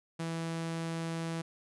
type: tone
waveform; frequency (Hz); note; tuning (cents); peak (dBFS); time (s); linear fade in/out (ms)
sawtooth; 164.81; E3; 0; -30; 0.19-1.42; 10
effects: resampled to 24000 Hz